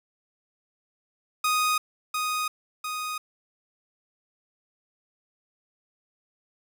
sawtooth tone with echo, 1244.5 Hz, D#6, in tune, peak -18 dBFS, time 1.44-1.78 s, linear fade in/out 5 ms, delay 700 ms, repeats 2, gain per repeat -4 dB, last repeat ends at 3.18 s, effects none

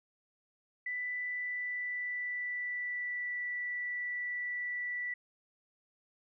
sine tone with pitch glide, 1985 to 1963.3 Hz, B6 to B6, +8 to -11 cents, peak -34 dBFS, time 0.86-5.14 s, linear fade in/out 5 ms, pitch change -19 cents, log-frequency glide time 1.13-3.42 s, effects none

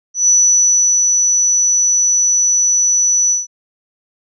sine tone with ADSR envelope, 5940 Hz, F#8, 6 cents sharp, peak -7 dBFS, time 0.14-3.47 s, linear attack 140 ms, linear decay 740 ms, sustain -3 dB, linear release 160 ms, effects none

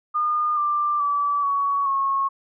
sine tone with pitch steps, 1216 / 1184.1 / 1153.1 / 1122.8 / 1093.4 Hz, D#6 / D6 / D6 / C#6 / C#6, -40 / +14 / -32 / +22 / -24 cents, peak -19 dBFS, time 0.14-2.29 s, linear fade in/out 20 ms, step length 430 ms, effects none

